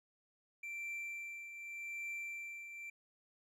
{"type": "tone with tremolo", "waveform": "triangle", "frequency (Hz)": 2349, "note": "D7", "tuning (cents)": 0, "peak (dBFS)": -38, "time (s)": [0.63, 2.9], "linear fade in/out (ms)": 5, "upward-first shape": "triangle", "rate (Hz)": 0.85, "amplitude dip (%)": 60, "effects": []}